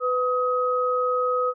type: tone pair together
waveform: sine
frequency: 500 / 1263.9 Hz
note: B4 / D#6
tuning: +21 / +27 cents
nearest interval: octave + major third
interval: 1606 cents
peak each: -23 dBFS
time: 0-1.54 s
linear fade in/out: 50 ms
effects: none